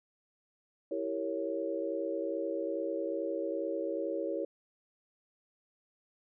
sine chord, E diminished seventh, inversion none, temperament equal with one note detuned, 329.6 / 392 / 461.3 / 554.4 Hz, E4 / G4 / Bb4 / Db5, 0 / 0 / -18 / 0 cents, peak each -37 / -39 / -38 / -36 dBFS, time 0.91-4.45 s, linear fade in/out 5 ms, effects none

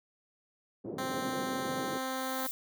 white band-pass noise, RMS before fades -40 dBFS, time 0.84-1.98 s, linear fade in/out 10 ms, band 130 to 490 Hz, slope 24 dB/octave
10% pulse tone, 261.6 Hz, C4, in tune, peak -25 dBFS, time 0.98-2.47 s, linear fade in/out 5 ms
violet noise with exponential growth, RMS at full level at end -36 dBFS, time 1.49-2.51 s, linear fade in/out 0 ms, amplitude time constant 220 ms
effects none

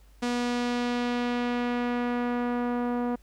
sawtooth tone with low-pass filter sweep, 242.7 Hz, B3, 30 cents flat, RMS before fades -28 dBFS, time 0.22-3.16 s, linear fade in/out 10 ms, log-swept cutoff 6900 to 1000 Hz, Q 0.91, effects added 50 Hz sine -52 dBFS peak until 3.22 s + pink hiss -64 dBFS RMS until 3.22 s

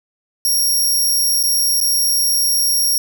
15% pulse tone with dropouts, 5588 Hz, F8, in tune, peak -8 dBFS, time 0.45-2.98 s, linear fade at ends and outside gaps 1 ms, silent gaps 1.429-1.436 / 1.803-1.812 s, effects none

